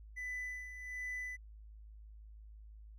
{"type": "tone with tremolo", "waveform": "triangle", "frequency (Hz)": 1996, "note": "B6", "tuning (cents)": 18, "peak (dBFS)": -36, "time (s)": [0.16, 1.37], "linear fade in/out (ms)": 20, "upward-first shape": "sine", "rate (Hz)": 1.3, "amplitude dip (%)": 65, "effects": ["tanh soft clip ceiling -32 dBFS", "added 53 Hz sine -51 dBFS peak until 2.98 s"]}